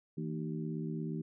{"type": "harmonic tone with a mistuned harmonic", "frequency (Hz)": 76.8, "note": "D#2", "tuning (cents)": -22, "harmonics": [2, 3, 4, 5], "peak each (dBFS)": [-37, -41, -43, -45], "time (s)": [0.17, 1.22], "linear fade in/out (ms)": 10, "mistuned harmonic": 2, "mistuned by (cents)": 91, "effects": []}